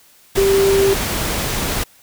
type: tone in noise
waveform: sine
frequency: 392 Hz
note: G4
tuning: in tune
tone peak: -11 dBFS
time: 0.37-0.94 s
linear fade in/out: 10 ms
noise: pink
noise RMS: -21 dBFS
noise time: 0.35-1.84 s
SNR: +7 dB
effects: white hiss -50 dBFS RMS until 2.02 s